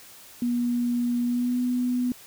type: tone with pitch glide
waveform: sine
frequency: 241.3 to 247.8 Hz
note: B3 to B3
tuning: -40 to +6 cents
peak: -22 dBFS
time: 0.42-2.12 s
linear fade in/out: 2 ms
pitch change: +46 cents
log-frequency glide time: 1.25-1.59 s
effects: white hiss -48 dBFS RMS until 2.26 s